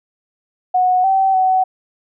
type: tone with pitch steps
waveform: sine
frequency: 734 / 770 / 751 Hz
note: F#5 / G5 / F#5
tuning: -14 / -31 / +26 cents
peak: -11 dBFS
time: 0.74-1.64 s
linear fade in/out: 10 ms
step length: 300 ms
effects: none